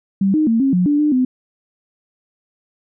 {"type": "tone with pitch steps", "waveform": "sine", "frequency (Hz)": [194.9, 309, 227, 270.6, 180.3, 291.9, 299.6, 254.9], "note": ["G3", "D#4", "A#3", "C#4", "F#3", "D4", "D4", "C4"], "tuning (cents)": [-10, -12, -46, -42, -45, -10, 35, -45], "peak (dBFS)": -12, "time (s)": [0.21, 1.25], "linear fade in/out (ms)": 5, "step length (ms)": 130, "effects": []}